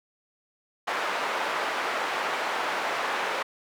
white band-pass noise, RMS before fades -29 dBFS, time 0.87-3.43 s, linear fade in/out 10 ms, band 520 to 1500 Hz, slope 12 dB/octave, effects none

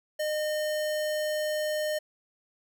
square tone, 610 Hz, D#5, 34 cents flat, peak -28 dBFS, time 0.19-1.99 s, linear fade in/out 10 ms, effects none

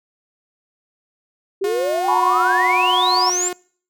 sine exponential sweep, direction up, 376.8 to 7570 Hz, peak -18 dBFS, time 1.61-3.49 s, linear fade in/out 10 ms
sawtooth tone, 359.6 Hz, F#4, 49 cents flat, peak -20 dBFS, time 1.64-3.53 s, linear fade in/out 2 ms
sine chord, F# suspended fourth, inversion none, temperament equal, 740 / 987.8 / 1108.7 Hz, F#5 / B5 / C#6, 0 / 0 / 0 cents, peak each -21 / -18 / -22 dBFS, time 2.08-3.3 s, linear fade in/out 5 ms
effects noise-tail reverb RT60 0.5 s tail -25 dB re dry

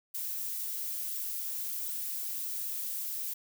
violet noise, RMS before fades -36 dBFS, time 0.14-3.34 s, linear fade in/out 10 ms, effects none

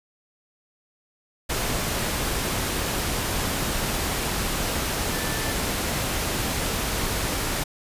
sine tone in noise, 1760 Hz, A6, in tune, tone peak -35 dBFS, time 5.12-5.53 s, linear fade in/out 10 ms, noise pink, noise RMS -26 dBFS, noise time 1.49-7.64 s, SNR -12 dB, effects resampled to 32000 Hz

